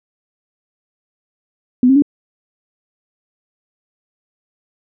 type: tone with pitch steps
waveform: sine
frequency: 250 / 267.9 / 287.2 Hz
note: B3 / C4 / D4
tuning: +21 / +41 / -39 cents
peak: -7 dBFS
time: 1.83-2.022 s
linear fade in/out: 2 ms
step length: 64 ms
effects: none